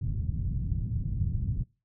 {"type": "low-pass noise", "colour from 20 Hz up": "white", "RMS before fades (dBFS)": -30, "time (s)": [0.01, 1.64], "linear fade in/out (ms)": 5, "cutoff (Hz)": 140, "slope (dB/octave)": 24, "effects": ["noise-tail reverb RT60 0.3 s tail -23 dB re dry"]}